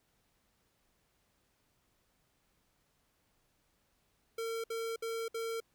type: tone bursts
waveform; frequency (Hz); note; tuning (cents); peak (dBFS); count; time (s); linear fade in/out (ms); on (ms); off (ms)
square; 455.2; A#4; -41; -36; 4; 4.38-5.603; 5; 260; 61
effects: pink hiss -75 dBFS RMS until 5.74 s